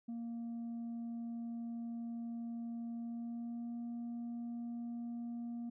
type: tone with pitch glide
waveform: sine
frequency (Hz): 233.1 to 236.2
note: A#3 to A#3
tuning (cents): 0 to +23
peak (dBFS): -37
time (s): 0.08-5.7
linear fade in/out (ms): 10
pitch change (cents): +23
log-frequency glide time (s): 2.95-3.75
effects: tanh soft clip ceiling -39 dBFS